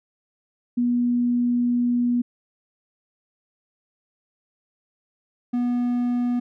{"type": "tone pair in turn", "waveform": ["sine", "triangle"], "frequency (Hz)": [242.4, 243.7], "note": ["B3", "B3"], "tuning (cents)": [-32, -23], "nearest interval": "unison", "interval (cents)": 9, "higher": "second", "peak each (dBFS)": -18, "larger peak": "neither", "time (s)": [[0.77, 2.22], [5.53, 6.4]], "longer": "first", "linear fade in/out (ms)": 10, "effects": []}